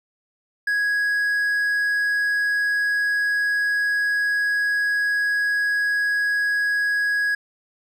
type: tone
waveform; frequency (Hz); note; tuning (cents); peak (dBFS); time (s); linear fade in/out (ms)
triangle; 1661.2; G#6; 0; -17; 0.67-7.35; 5
effects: none